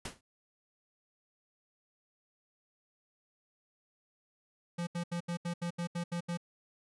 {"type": "noise with exponential decay", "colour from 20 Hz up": "pink", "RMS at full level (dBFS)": -35, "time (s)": [0.05, 0.21], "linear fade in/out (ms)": 5, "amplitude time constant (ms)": 34}
{"type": "tone bursts", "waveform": "square", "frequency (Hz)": 172.6, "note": "F3", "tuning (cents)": -20, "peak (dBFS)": -34, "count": 10, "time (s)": [4.78, 6.374], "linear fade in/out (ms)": 10, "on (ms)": 91, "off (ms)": 76}
{"effects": ["resampled to 24000 Hz"]}